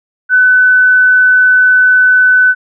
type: tone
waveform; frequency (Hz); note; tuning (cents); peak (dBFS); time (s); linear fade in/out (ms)
sine; 1504; F#6; +28; -4; 0.29-2.55; 50
effects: none